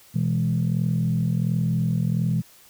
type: chord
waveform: sine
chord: E major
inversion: second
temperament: equal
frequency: 123.47 / 164.81 / 207.7 Hz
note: B2 / E3 / G#3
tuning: 0 / 0 / 0 cents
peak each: -23 / -22 / -27 dBFS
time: 0.14-2.42 s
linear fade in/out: 20 ms
effects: tanh soft clip ceiling -13 dBFS + white hiss -52 dBFS RMS until 2.69 s